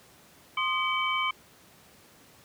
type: tone cluster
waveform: sine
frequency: 1051 / 1228 / 2280 / 3078 Hz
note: C6 / D#6 / C#7 / G7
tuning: +7 / -23 / +48 / -32 cents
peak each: -30 / -33 / -29 / -33 dBFS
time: 0.57-1.31 s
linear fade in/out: 5 ms
effects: pink hiss -56 dBFS RMS until 2.44 s + high-pass 100 Hz 12 dB/octave